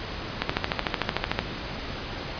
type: click train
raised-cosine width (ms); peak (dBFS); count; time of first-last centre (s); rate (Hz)
0.3; -6; 14; 0.42-1.39; 13.4
effects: pink hiss -34 dBFS RMS until 2.39 s + resampled to 11025 Hz